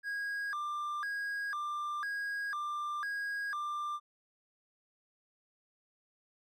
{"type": "tone with vibrato", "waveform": "triangle", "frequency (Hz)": 1396.9, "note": "F6", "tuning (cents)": 0, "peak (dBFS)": -32, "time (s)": [0.03, 4], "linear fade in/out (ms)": 50, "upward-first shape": "square", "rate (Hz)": 1, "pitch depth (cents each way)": 280, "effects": ["MP3 96 kbps"]}